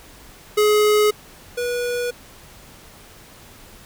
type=tone pair in turn; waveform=square; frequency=421.5 / 485.8 Hz; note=G#4 / B4; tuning=+26 / -29 cents; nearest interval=major second; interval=245 cents; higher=second; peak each=-14 / -22 dBFS; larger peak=first; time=0.57-1.11 / 1.57-2.11 s; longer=neither; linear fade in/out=10 ms; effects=pink hiss -45 dBFS RMS until 3.85 s